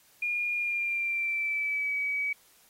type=tone with pitch glide; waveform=sine; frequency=2424 to 2275 Hz; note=D#7 to C#7; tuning=-46 to +44 cents; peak=-27 dBFS; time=0.22-2.33 s; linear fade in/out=5 ms; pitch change=-110 cents; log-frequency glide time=0.55-1.96 s; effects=white hiss -61 dBFS RMS until 2.69 s + AAC 48 kbps